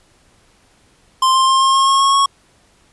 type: tone with pitch steps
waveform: square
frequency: 1046.5 / 1054.4 / 1062.3 / 1070.3 / 1078.4 / 1086.5 / 1094.7 / 1103 Hz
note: C6 / C6 / C6 / C6 / C#6 / C#6 / C#6 / C#6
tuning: 0 / +13 / +26 / +39 / -48 / -35 / -22 / -9 cents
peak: -11 dBFS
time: 1.22-2.26 s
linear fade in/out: 5 ms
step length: 130 ms
effects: pink hiss -54 dBFS RMS until 2.92 s + resampled to 24000 Hz